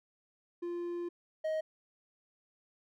triangle tone pair in turn, 347.3 / 628.5 Hz, F4 / D#5, -10 / +17 cents, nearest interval minor seventh, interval 1027 cents, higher second, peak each -33 / -29 dBFS, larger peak second, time 0.62-1.09 / 1.44-1.61 s, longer first, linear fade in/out 10 ms, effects none

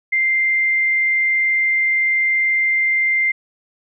sine tone, 2093 Hz, C7, in tune, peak -14 dBFS, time 0.12-3.32 s, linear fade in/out 10 ms, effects none

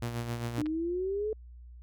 sawtooth tone with tremolo, 118.4 Hz, A#2, 27 cents sharp, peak -27 dBFS, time 0.02-0.62 s, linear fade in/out 5 ms, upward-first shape sine, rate 7.5 Hz, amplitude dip 50%
sine exponential sweep, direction up, 293.7 to 439.1 Hz, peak -29 dBFS, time 0.58-1.33 s, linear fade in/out 2 ms
clicks, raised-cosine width 0.3 ms, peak -30 dBFS, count 2, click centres 0.659 / 0.665 s
effects added 60 Hz sine -46 dBFS peak until 1.82 s

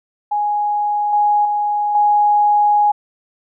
sine tone with level steps, 830.6 Hz, G#5, in tune, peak -15 / -11 / -15 / -10 dBFS, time 0.31-2.92 s, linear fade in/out 10 ms, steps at 1.13 / 1.45 / 1.95 s, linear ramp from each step 2 ms, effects none

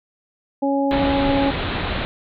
harmonic tone, 277.2 Hz, C#4, in tune, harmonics 1 / 2 / 3, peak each -19 / -22 / -24 dBFS, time 0.62-1.51 s, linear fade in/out 10 ms
pink low-pass noise, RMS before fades -24 dBFS, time 0.91-2.05 s, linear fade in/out 0 ms, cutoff 4100 Hz, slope 96 dB/octave
effects none

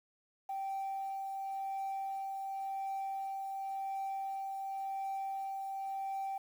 sine tone with tremolo, 779 Hz, G5, 11 cents flat, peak -33 dBFS, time 0.49-6.38 s, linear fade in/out 5 ms, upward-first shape triangle, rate 0.92 Hz, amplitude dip 35%, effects tanh soft clip ceiling -33 dBFS + 10-bit

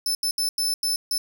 sawtooth tone bursts at uneven times, 5270 Hz, E8, 1 cent flat, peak -19 dBFS, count 6, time 0.06-0.15 / 0.23-0.31 / 0.38-0.49 / 0.58-0.74 / 0.83-0.96 / 1.11-1.18 s, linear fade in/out 2 ms, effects none

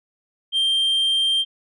sine tone, 3170 Hz, G7, 19 cents sharp, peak -14 dBFS, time 0.52-1.45 s, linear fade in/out 50 ms, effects tanh soft clip ceiling -16 dBFS

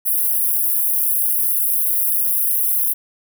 white high-pass noise, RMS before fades -18 dBFS, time 0.05-2.94 s, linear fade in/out 20 ms, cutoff 10000 Hz, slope 96 dB/octave, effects none

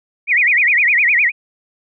sine tone with vibrato, 2163 Hz, C#7, 43 cents flat, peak -10 dBFS, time 0.27-1.32 s, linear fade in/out 50 ms, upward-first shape sine, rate 9.8 Hz, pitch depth 250 cents each way, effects none

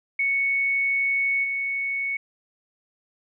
sine tone with level steps, 2217 Hz, C#7, in tune, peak -20 / -24 dBFS, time 0.19-2.17 s, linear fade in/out 5 ms, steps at 1.43 s, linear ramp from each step 20 ms, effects none

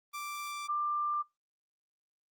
sawtooth / sine tone pair in turn, 1174.7 / 1187.7 Hz, D6 / D6, 0 / +19 cents, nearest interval unison, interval 19 cents, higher second, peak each -34 / -29 dBFS, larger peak second, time 0.13-0.68 / 0.68-1.23 s, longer neither, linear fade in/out 20 ms, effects noise-tail reverb RT60 0.2 s tail -26 dB re dry + Opus 32 kbps

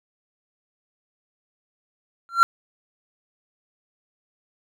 triangle tone with exponential growth, 1369 Hz, F6, 35 cents flat, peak -5 dBFS, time 2.29-2.43 s, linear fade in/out 0 ms, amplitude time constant 30 ms, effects none

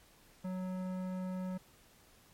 sine tone with tanh clipping, 185 Hz, F#3, in tune, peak -38 dBFS, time 0.44-1.58 s, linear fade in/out 10 ms, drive 15 dB, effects pink hiss -63 dBFS RMS until 2.33 s + MP3 64 kbps

